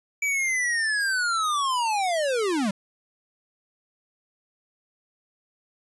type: linear sweep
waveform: square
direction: down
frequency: 2315 to 185.2 Hz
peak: -23 dBFS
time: 0.22-2.71 s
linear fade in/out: 5 ms
effects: resampled to 24000 Hz + 10-bit